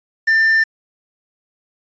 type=tone with quantisation; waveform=triangle; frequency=1789 Hz; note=A6; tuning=28 cents sharp; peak=-9 dBFS; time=0.27-0.64 s; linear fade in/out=10 ms; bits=6; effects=resampled to 16000 Hz